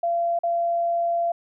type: tone with dropouts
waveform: sine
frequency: 684 Hz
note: F5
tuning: 36 cents flat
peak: -20 dBFS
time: 0.03-1.32 s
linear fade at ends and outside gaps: 5 ms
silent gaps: 0.39-0.434 s
effects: none